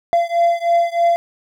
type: beating tone pair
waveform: triangle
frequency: 683 / 686.2 Hz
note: F5 / F5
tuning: -39 / -31 cents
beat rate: 3.2 Hz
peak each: -14 / -15 dBFS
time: 0.13-1.16 s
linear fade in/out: 0 ms
effects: none